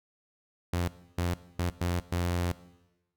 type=tone bursts at uneven times; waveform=sawtooth; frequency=87.7 Hz; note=F2; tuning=8 cents sharp; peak=-23 dBFS; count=5; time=0.73-0.88 / 1.18-1.34 / 1.59-1.7 / 1.81-2 / 2.12-2.52 s; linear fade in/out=5 ms; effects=noise-tail reverb RT60 1.0 s tail -17 dB re dry